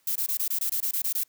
violet noise bursts, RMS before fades -27 dBFS, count 11, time 0.07-1.236 s, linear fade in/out 5 ms, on 86 ms, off 22 ms, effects white hiss -67 dBFS RMS until 1.28 s + high-pass 80 Hz 12 dB/octave

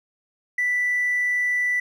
sine tone with hard clipping, 1975.5 Hz, B6, in tune, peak -20 dBFS, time 0.58-1.8 s, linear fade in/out 5 ms, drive 1 dB, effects none

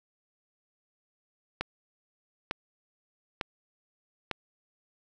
click train, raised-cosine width 0.3 ms, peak -14 dBFS, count 4, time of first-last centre 1.61-4.313 s, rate 1.11 Hz, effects none

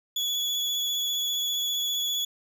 35% pulse tone with vibrato, 3400 Hz, G#7, 40 cents sharp, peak -24 dBFS, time 0.16-2.25 s, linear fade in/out 5 ms, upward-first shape sine, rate 15 Hz, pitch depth 23 cents each way, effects none

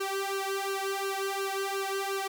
sawtooth tone with flanger, 391 Hz, G4, 4 cents flat, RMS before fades -32 dBFS, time 0-2.28 s, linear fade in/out 10 ms, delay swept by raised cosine 0.7 to 1.9 ms, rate 2.8 Hz, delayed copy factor +0.9, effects none

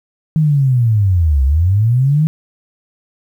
sine linear two-way sweep, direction down then up, 160.1 to 64.3 to 160.1 Hz, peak -9 dBFS, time 0.36-2.27 s, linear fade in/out 0 ms, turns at 1.44 s, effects 8-bit

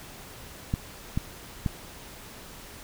clicks, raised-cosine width 5 ms, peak -13 dBFS, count 3, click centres 0.739 / 1.175 / 1.662 s, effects pink hiss -45 dBFS RMS until 2.83 s

